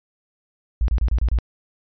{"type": "tone bursts", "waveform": "sine", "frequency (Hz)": 57.4, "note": "A#1", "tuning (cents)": -26, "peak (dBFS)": -15, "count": 6, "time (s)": [0.81, 1.387], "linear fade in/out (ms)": 0, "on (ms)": 72, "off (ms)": 29, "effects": ["resampled to 11025 Hz"]}